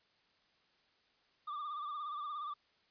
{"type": "tone with vibrato", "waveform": "triangle", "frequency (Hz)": 1188, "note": "D6", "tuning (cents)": 20, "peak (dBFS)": -37, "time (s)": [1.47, 2.54], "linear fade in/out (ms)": 10, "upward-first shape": "sine", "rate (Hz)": 17, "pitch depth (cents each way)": 61, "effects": ["white hiss -72 dBFS RMS until 2.9 s", "resampled to 11025 Hz"]}